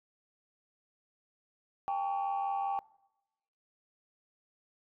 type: tone cluster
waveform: sine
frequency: 794 / 879 / 1129 Hz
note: G5 / A5 / C#6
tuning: +22 / -2 / +31 cents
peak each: -30 / -38 / -39 dBFS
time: 1.88-2.79 s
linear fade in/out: 0 ms
effects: noise-tail reverb RT60 0.9 s tail -22 dB re dry + tanh soft clip ceiling -25 dBFS